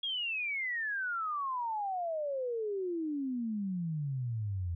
sine exponential sweep, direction down, 3322 to 83.1 Hz, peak -32 dBFS, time 0.03-4.75 s, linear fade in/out 5 ms, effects none

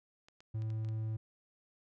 clicks, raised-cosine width 0.2 ms, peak -40 dBFS, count 6, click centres 0.285 / 0.405 / 0.621 / 0.703 / 0.848 / 0.888 s
triangle tone, 110 Hz, A2, in tune, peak -32 dBFS, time 0.54-1.17 s, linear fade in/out 10 ms
effects none

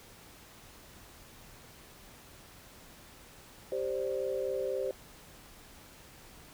sine chord, G suspended fourth, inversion none, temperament equal, 392 / 523.3 / 587.3 Hz, G4 / C5 / D5, 0 / 0 / 0 cents, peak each -35 / -33 / -39 dBFS, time 3.72-4.91 s, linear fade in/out 2 ms, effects pink hiss -54 dBFS RMS until 6.53 s

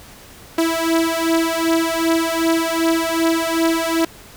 sawtooth beating tone pair, 327.5 / 330.1 Hz, E4 / E4, -11 / +2 cents, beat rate 2.6 Hz, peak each -15 dBFS, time 0.58-4.05 s, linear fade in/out 5 ms, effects pink hiss -42 dBFS RMS until 4.36 s

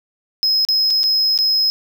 triangle tone with dropouts, 5120 Hz, D#8, 49 cents sharp, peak -12 dBFS, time 0.43-1.7 s, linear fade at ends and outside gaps 0 ms, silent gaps 0.65-0.687 / 0.904-0.907 / 1.033-1.039 / 1.377-1.388 s, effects none

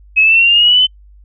sine linear sweep, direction up, 2548 to 3056 Hz, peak -6 dBFS, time 0.16-0.87 s, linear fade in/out 20 ms, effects noise-tail reverb RT60 0.1 s tail -26 dB re dry + added 50 Hz sine -39 dBFS peak until 1.24 s

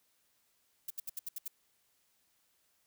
violet noise bursts, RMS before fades -39 dBFS, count 7, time 0.88-1.48 s, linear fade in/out 5 ms, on 24 ms, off 72 ms, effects white hiss -74 dBFS RMS until 2.86 s

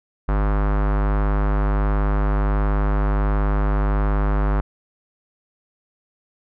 square tone with low-pass filter, 50.7 Hz, G#1, 41 cents flat, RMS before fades -19 dBFS, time 0.28-4.61 s, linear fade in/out 10 ms, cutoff 1300 Hz, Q 2, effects none

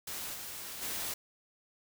white noise with level steps, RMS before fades -40 / -43 / -37 dBFS, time 0.07-1.14 s, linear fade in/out 5 ms, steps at 0.33 / 0.81 s, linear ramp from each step 20 ms, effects none

